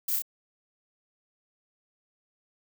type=noise with echo; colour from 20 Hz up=violet; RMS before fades=-29 dBFS; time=0.08-0.16 s; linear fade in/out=5 ms; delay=31 ms; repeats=2; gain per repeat=-2 dB; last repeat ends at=0.222 s; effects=none